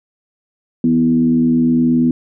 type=tone with frequency modulation; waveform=sine; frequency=246.9 Hz; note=B3; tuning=in tune; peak=-10 dBFS; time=0.84-2.11 s; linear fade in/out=2 ms; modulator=79.1 Hz; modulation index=0.65; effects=none